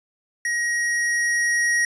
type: tone with level ramp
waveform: square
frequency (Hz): 1891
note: A#6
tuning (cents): +24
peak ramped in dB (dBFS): -22 to -18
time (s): 0.45-1.85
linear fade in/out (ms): 2
effects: resampled to 22050 Hz